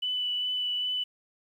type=tone with vibrato; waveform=sine; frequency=2980 Hz; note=F#7; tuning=12 cents sharp; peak=-27 dBFS; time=0.02-1.04 s; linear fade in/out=10 ms; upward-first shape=sine; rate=2.5 Hz; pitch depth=10 cents each way; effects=10-bit